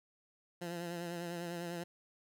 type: tone with vibrato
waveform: 15% pulse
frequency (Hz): 172.3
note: F3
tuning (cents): -23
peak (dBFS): -33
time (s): 0.61-1.84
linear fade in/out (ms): 10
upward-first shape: triangle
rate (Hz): 10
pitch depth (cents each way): 47
effects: none